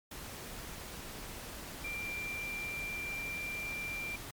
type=tone in noise; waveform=sine; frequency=2367 Hz; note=D7; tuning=13 cents sharp; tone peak=-37 dBFS; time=1.84-4.16 s; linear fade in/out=5 ms; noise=pink; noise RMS=-45 dBFS; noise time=0.11-4.31 s; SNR=+5 dB; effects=MP3 96 kbps